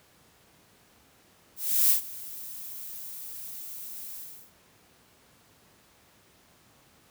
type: noise with ADSR envelope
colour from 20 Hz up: violet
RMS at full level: -20 dBFS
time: 1.56-4.52 s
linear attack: 340 ms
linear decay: 110 ms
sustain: -20 dB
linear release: 360 ms
effects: pink hiss -60 dBFS RMS until 7.1 s + high-pass 80 Hz 12 dB/octave